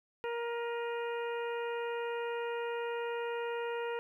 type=harmonic tone with a mistuned harmonic; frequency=470.3 Hz; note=A#4; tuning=15 cents sharp; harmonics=1 / 2 / 3 / 4 / 5 / 6; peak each=-35 / -41 / -45 / -47 / -49 / -51 dBFS; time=0.24-3.99 s; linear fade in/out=0 ms; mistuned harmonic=5; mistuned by=+68 cents; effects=12-bit